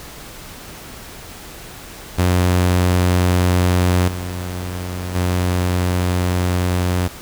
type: tone with level steps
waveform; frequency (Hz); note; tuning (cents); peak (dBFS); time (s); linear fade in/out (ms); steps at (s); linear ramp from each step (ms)
sawtooth; 90; F#2; -47; -9 / -20 / -12; 2.18-7.08; 10; 4.08 / 5.15; 5
effects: pink hiss -36 dBFS RMS until 7.21 s